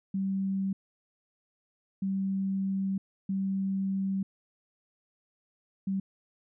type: tone bursts at uneven times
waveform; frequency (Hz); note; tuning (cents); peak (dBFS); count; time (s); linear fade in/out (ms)
sine; 193.4; G3; -23; -27; 4; 0.14-0.73 / 2.02-2.98 / 3.29-4.23 / 5.87-6; 5
effects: none